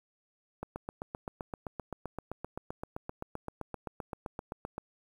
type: click train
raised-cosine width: 1 ms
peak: -23 dBFS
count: 33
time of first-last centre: 0.63-4.78 s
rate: 7.71 Hz
effects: 9-bit